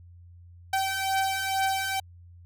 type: beating tone pair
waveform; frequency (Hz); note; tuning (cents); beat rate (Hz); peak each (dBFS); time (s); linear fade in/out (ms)
sawtooth; 771 / 773.2; G5 / G5; -29 / -24; 2.2; -26 / -23; 0.73-2; 5
effects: added 87 Hz sine -47 dBFS peak until 2.45 s